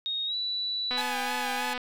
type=tone with pitch glide; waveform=sine; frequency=3729 to 3951 Hz; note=A#7 to B7; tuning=0 to 0 cents; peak=-28 dBFS; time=0.06-1.01 s; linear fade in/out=0 ms; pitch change=+100 cents; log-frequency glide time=0.26-0.35 s
type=click train; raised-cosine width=0.3 ms; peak=-18 dBFS; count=217; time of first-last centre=0.91-1.777 s; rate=249 Hz
type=tone with vibrato; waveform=sawtooth; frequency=830.6 Hz; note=G#5; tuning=in tune; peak=-27 dBFS; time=0.97-1.74 s; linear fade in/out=10 ms; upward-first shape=sine; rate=3.2 Hz; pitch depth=58 cents each way
effects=none